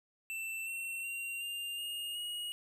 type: tone with pitch steps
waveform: square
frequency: 2671 / 2713 / 2756 / 2799 / 2843 / 2888 Hz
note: E7 / E7 / F7 / F7 / F7 / F#7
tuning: +22 / +49 / -24 / +3 / +30 / -43 cents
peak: -38 dBFS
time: 0.3-2.52 s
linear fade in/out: 0 ms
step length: 370 ms
effects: none